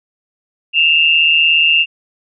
sine tone pair together, 2637 / 2794 Hz, E7 / F7, 0 / 0 cents, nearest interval minor second, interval 100 cents, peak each -13 / -10 dBFS, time 0.73-1.86 s, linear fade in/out 50 ms, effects none

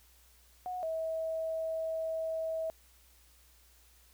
sine tone pair in turn, 730 / 645.5 Hz, F#5 / E5, -24 / -37 cents, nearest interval major second, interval 213 cents, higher first, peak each -35 / -32 dBFS, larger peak second, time 0.66-0.83 / 0.83-2.7 s, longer second, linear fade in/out 0 ms, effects added 60 Hz sine -63 dBFS peak until 4.13 s + white hiss -64 dBFS RMS until 4.13 s

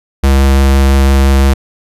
square tone with vibrato, 67.9 Hz, C#2, 35 cents flat, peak -6 dBFS, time 0.23-1.54 s, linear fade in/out 10 ms, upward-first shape triangle, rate 5.9 Hz, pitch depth 10 cents each way, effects resampled to 32000 Hz

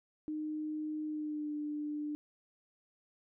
sine tone with pitch glide, 306.7 to 297.8 Hz, D#4 to D4, -25 to +24 cents, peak -35 dBFS, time 0.28-2.15 s, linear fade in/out 0 ms, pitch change -51 cents, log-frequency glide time 1.05-1.53 s, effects none

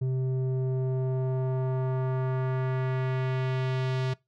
square tone with low-pass filter sweep, 130 Hz, C3, 11 cents flat, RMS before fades -28 dBFS, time 0.01-4.14 s, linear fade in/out 10 ms, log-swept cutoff 290 to 4300 Hz, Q 1.1, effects noise-tail reverb RT60 0.2 s tail -22 dB re dry

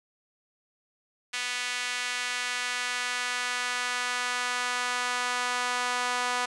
sawtooth tone with high-pass filter sweep, 246.9 Hz, B3, in tune, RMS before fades -30 dBFS, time 1.33-6.46 s, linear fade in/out 10 ms, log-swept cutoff 2100 to 990 Hz, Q 1.3, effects resampled to 22050 Hz

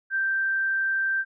sine tone, 1568 Hz, G6, in tune, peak -22 dBFS, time 0.1-1.25 s, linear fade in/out 50 ms, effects none

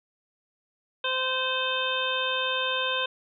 harmonic tone, 517 Hz, C5, 21 cents flat, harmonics 1 / 2 / 3 / 5 / 6 / 7, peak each -32 / -32 / -32 / -32 / -32 / -32 dBFS, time 1.04-3.06 s, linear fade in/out 5 ms, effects none

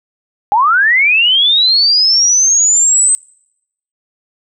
sine linear sweep, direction up, 785 to 8260 Hz, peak -7 dBFS, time 0.52-3.15 s, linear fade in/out 0 ms, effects noise-tail reverb RT60 0.8 s tail -26 dB re dry

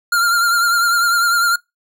square tone with vibrato, 1395 Hz, F6, 2 cents flat, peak -13 dBFS, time 0.12-1.56 s, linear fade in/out 5 ms, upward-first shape triangle, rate 10 Hz, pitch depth 53 cents each way, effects noise-tail reverb RT60 0.2 s tail -25 dB re dry

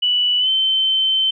sine tone with pitch glide, 2960 to 3086 Hz, F#7 to G7, 0 to -28 cents, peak -14 dBFS, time 0.02-1.31 s, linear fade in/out 10 ms, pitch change +72 cents, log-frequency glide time 0.39-0.49 s, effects none

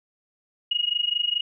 sine tone with amplitude modulation, 2883 Hz, F#7, 46 cents flat, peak -18 dBFS, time 0.71-1.41 s, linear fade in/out 5 ms, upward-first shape sine, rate 24.7 Hz, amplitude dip 90%, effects none

